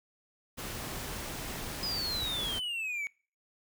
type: noise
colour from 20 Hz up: pink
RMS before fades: -39 dBFS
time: 0.57-2.6 s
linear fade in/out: 20 ms
type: exponential sweep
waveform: triangle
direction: down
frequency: 5050 to 2227 Hz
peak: -31 dBFS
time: 1.83-3.07 s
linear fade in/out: 0 ms
effects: noise-tail reverb RT60 0.4 s tail -24 dB re dry